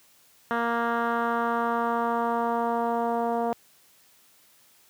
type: tone with low-pass filter sweep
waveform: 10% pulse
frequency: 233.8 Hz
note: A#3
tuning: 5 cents sharp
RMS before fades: -26 dBFS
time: 0.51-3.53 s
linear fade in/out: 0 ms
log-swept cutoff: 1700 to 730 Hz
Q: 1.7
effects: white hiss -59 dBFS RMS until 4.89 s + high-pass 80 Hz 12 dB/octave